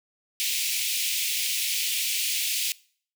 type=high-pass noise; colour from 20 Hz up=pink; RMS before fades=-27 dBFS; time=0.4-2.72 s; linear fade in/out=0 ms; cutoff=2300 Hz; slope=48 dB/octave; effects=noise-tail reverb RT60 0.5 s tail -22 dB re dry